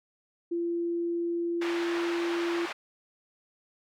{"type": "tone", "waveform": "sine", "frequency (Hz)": 341.7, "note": "F4", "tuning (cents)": -38, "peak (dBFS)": -27, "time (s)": [0.51, 2.66], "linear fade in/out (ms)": 10}
{"type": "band-pass noise", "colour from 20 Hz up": "pink", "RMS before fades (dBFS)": -37, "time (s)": [1.61, 2.73], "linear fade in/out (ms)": 10, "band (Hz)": [860, 2800], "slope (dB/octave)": 12}
{"effects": []}